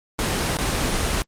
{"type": "noise with dropouts", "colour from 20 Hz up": "pink", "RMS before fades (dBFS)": -22, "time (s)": [0.19, 1.22], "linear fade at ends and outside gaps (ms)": 0, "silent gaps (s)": [0.57, 0.587], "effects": ["low-pass 10000 Hz 12 dB/octave", "Opus 24 kbps"]}